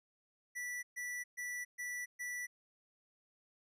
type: tone bursts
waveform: square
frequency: 1963 Hz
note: B6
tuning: 11 cents flat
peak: -40 dBFS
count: 5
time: 0.55-2.47 s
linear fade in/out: 20 ms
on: 280 ms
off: 130 ms
effects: resampled to 32000 Hz